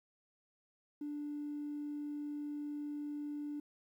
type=tone; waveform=triangle; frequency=293.7 Hz; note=D4; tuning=in tune; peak=-35 dBFS; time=1.01-3.6 s; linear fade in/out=5 ms; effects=tanh soft clip ceiling -36 dBFS + 12-bit